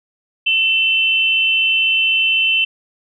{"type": "tone pair together", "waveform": "sine", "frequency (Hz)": [2676, 3058], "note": ["E7", "G7"], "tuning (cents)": [25, -44], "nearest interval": "major second", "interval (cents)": 231, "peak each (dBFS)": [-14, -17], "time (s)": [0.46, 2.65], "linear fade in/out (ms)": 10, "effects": []}